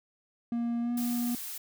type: tone with pitch glide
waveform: triangle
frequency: 235.4 to 240.9 Hz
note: A#3 to B3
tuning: +17 to -43 cents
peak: -26 dBFS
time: 0.52-1.35 s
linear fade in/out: 2 ms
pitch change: +40 cents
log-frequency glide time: 0.81-0.93 s
type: noise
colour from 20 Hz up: blue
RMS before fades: -39 dBFS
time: 0.97-1.58 s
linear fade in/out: 5 ms
effects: none